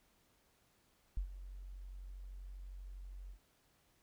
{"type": "tone with ADSR envelope", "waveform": "sine", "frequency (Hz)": 46.25, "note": "F#1", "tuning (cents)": 0, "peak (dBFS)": -32, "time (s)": [1.17, 3.39], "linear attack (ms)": 3, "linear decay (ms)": 94, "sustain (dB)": -14, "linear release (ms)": 88, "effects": ["pink hiss -73 dBFS RMS until 4.02 s"]}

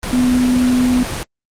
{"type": "tone in noise", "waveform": "sine", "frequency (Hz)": 250, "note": "B3", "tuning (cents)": 21, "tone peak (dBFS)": -11, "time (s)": [0.13, 1.03], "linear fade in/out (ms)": 0, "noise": "pink", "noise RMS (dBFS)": -23, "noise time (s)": [0.03, 1.23], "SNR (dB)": 9, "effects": ["low-pass 10000 Hz 12 dB/octave", "Opus 32 kbps"]}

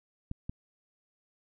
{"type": "clicks", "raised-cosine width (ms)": 5, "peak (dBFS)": -23, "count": 2, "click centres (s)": [0.314, 0.495], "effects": []}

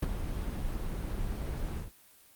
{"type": "noise with ADSR envelope", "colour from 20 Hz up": "brown", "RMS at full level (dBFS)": -24, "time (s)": [0.02, 1.92], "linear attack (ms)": 10, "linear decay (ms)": 19, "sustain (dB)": -10, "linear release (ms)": 150, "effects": ["white hiss -59 dBFS RMS until 2.35 s", "Opus 32 kbps"]}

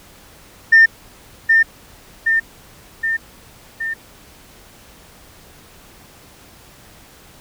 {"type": "tone with echo", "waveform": "sine", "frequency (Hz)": 1806, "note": "A6", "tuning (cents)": 45, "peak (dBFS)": -4, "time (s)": [0.72, 0.86], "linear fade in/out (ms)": 10, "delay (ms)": 770, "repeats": 4, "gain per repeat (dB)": -4, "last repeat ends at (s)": 3.94, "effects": ["tanh soft clip ceiling -2 dBFS", "pink hiss -45 dBFS RMS until 7.4 s"]}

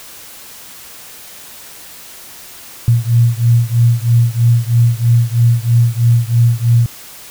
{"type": "beating tone pair", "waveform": "sine", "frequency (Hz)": [116.54, 119.64], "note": ["A#2", "A#2"], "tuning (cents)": [0, 45], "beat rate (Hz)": 3.1, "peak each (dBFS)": [-11, -12], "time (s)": [2.88, 6.86], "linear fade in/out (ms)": 0, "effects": ["white hiss -35 dBFS RMS until 7.3 s"]}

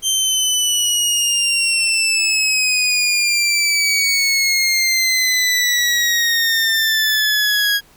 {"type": "exponential sweep", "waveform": "20% pulse", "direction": "down", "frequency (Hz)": [3140, 1643], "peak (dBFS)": -9, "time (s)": [0.02, 7.81], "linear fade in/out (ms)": 50, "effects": ["pink hiss -50 dBFS RMS until 7.96 s"]}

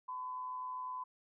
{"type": "tone with amplitude modulation", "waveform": "sine", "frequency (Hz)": 1011, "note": "B5", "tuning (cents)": 40, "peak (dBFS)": -37, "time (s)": [0.08, 1.04], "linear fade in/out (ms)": 10, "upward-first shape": "sine", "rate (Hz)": 128, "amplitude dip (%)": 40, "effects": []}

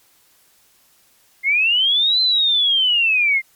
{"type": "linear two-way sweep", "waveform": "sine", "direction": "up then down", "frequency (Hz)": [2081, 4100, 2081], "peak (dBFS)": -13, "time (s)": [1.43, 3.42], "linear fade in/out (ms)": 50, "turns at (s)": 2.21, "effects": ["white hiss -56 dBFS RMS until 3.55 s", "MP3 96 kbps"]}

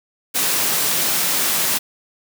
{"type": "high-pass noise", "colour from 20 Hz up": "white", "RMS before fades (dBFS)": -19, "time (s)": [0.34, 1.79], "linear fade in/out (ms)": 20, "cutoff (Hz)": 120, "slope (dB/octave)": 48, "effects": []}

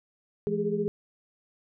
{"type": "tone cluster", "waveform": "sine", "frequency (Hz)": [168.4, 212.3, 407.3, 422.1], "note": ["E3", "G#3", "G#4", "G#4"], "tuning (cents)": [37, 38, -34, 28], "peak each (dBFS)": [-34, -32, -28, -33], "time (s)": [0.47, 0.88], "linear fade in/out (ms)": 0, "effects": []}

